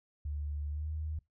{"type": "tone with pitch glide", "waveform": "sine", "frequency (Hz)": [73.42, 77.47], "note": ["D2", "D#2"], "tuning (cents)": [0, -7], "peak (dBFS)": -34, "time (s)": [0.25, 1.19], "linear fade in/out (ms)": 5, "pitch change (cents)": 93, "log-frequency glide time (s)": [0.7, 0.89], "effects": ["noise-tail reverb RT60 0.2 s tail -24 dB re dry"]}